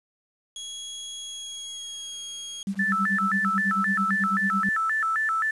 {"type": "tone with pitch glide", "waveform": "25% pulse", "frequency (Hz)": [3321, 3281], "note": ["G#7", "G#7"], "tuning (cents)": [-1, -22], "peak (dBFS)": -30, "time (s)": [0.56, 2.63], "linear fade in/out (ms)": 2, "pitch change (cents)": -21, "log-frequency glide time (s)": [1.18, 2.19]}
{"type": "tone with tremolo", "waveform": "sine", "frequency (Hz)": 196.4, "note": "G3", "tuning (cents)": 4, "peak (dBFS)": -23, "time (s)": [2.67, 4.69], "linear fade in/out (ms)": 2, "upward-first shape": "sine", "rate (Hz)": 9.1, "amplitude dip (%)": 95}
{"type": "tone with vibrato", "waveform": "sine", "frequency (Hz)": 1522, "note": "F#6", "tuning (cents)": 48, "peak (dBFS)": -22, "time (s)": [2.79, 5.51], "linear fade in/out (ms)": 5, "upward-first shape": "square", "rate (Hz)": 3.8, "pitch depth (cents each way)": 250}
{"effects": ["resampled to 24000 Hz", "8-bit"]}